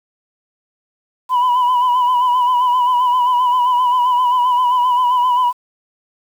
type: tone with vibrato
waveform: sine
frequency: 991 Hz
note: B5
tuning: 6 cents sharp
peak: -9 dBFS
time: 1.29-5.53 s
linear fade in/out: 50 ms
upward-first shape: sine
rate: 7.6 Hz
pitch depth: 48 cents each way
effects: tanh soft clip ceiling -10 dBFS + 7-bit